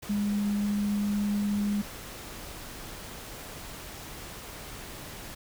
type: tone in noise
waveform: sine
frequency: 205.1 Hz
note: G#3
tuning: 21 cents flat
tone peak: -25 dBFS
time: 0.09-1.82 s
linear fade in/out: 10 ms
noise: pink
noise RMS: -42 dBFS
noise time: 0.02-5.35 s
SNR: +14 dB
effects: none